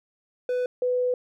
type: tone pair in turn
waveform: triangle / sine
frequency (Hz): 497.9 / 497.9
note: B4 / B4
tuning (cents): +14 / +14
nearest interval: unison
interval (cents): 0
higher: neither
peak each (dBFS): -21 / -21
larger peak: neither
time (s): 0.49-0.66 / 0.82-1.14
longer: second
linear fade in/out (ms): 2
effects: none